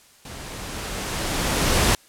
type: noise with level ramp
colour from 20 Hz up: pink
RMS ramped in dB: -38 to -17 dBFS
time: 0.25-1.95 s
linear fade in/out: 2 ms
effects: white hiss -53 dBFS RMS until 2.08 s + low-pass 11000 Hz 12 dB/octave